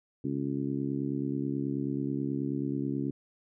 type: harmonic tone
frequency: 69.3 Hz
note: C#2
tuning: in tune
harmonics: 2 / 3 / 4 / 5 / 6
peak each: -35 / -37 / -32 / -37 / -44 dBFS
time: 0.24-3.11 s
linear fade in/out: 5 ms
effects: none